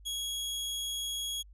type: tone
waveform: sawtooth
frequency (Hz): 3322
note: G#7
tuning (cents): 0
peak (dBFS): -30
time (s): 0.05-1.43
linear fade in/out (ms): 20
effects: added 50 Hz sine -51 dBFS peak until 1.53 s + resampled to 32000 Hz